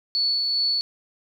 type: tone with tremolo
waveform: sine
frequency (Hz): 4435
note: C#8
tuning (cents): 0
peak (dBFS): -19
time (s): 0.15-0.81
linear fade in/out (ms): 0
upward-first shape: sine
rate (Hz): 2.5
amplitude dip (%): 25
effects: 9-bit